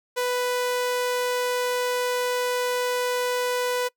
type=tone; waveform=sawtooth; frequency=495.1 Hz; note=B4; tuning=4 cents sharp; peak=-19 dBFS; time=0.16-3.89 s; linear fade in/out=20 ms; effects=noise-tail reverb RT60 0.1 s tail -24 dB re dry